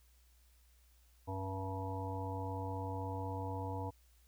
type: harmonic tone with a mistuned harmonic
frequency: 96.2 Hz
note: G2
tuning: 32 cents flat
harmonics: 1 / 3 / 5 / 7 / 9 / 10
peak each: -40 / -46 / -46 / -49 / -46 / -47 dBFS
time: 1.27-3.91 s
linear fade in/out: 20 ms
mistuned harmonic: 3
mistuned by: -53 cents
effects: added 60 Hz sine -64 dBFS peak until 4.27 s + white hiss -72 dBFS RMS until 4.27 s